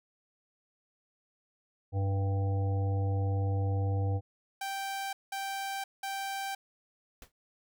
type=harmonic tone; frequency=98 Hz; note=G2; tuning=in tune; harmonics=1 / 3 / 5 / 7 / 8; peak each=-27 / -42 / -40 / -47 / -43 dBFS; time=1.92-4.21 s; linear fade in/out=50 ms
type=tone bursts; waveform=sawtooth; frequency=783 Hz; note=G5; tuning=2 cents flat; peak=-30 dBFS; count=3; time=4.61-6.55 s; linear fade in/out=5 ms; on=520 ms; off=190 ms
type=noise with exponential decay; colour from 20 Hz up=pink; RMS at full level=-45 dBFS; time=7.22-7.32 s; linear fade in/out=2 ms; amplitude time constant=21 ms
effects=none